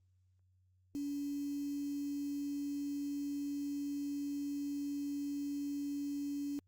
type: tone with quantisation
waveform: sine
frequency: 285.4 Hz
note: D4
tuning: 49 cents flat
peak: -36 dBFS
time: 0.95-6.59 s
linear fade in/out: 0 ms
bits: 9
effects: added 92 Hz sine -68 dBFS peak until 6.67 s + Opus 32 kbps